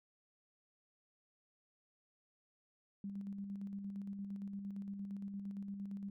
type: tone with tremolo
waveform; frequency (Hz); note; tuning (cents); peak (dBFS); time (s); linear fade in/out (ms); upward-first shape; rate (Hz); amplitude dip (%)
sine; 198.8; G3; +25; -40; 3.04-6.1; 2; square; 8.7; 35
effects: none